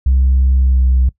sine tone with pitch glide, 65.41 to 63.88 Hz, C2 to C2, 0 to -41 cents, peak -7 dBFS, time 0.06-1.09 s, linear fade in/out 5 ms, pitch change -41 cents, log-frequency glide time 0.58-0.88 s, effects noise-tail reverb RT60 0.1 s tail -20 dB re dry + tanh soft clip ceiling -6 dBFS

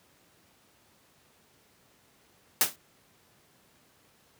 white noise with exponential decay, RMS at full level -18 dBFS, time 2.61-2.76 s, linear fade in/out 1 ms, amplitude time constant 31 ms, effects pink hiss -63 dBFS RMS until 4.39 s + high-pass 100 Hz 12 dB/octave

